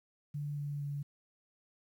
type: tone with pitch steps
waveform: sine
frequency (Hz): 145.9 / 144.56 / 143.23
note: D3 / D3 / D3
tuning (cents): -11 / -27 / -43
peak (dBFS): -35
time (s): 0.34-1.03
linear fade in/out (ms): 10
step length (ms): 230
effects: 11-bit